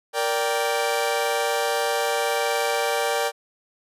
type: chord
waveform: sawtooth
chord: G minor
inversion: first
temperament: equal with one note detuned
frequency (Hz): 466.2 / 582.6 / 784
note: Bb4 / D5 / G5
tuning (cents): 0 / -14 / 0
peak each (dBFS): -22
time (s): 0.13-3.32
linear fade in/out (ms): 50
effects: resampled to 32000 Hz